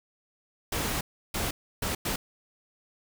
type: noise bursts at uneven times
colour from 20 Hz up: pink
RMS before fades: -30 dBFS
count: 4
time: 0.72-1.01 / 1.34-1.51 / 1.82-1.95 / 2.05-2.16 s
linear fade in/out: 5 ms
effects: none